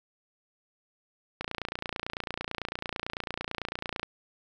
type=click train; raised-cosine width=0.3 ms; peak=-16 dBFS; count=77; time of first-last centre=1.41-4.031 s; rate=29 Hz; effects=none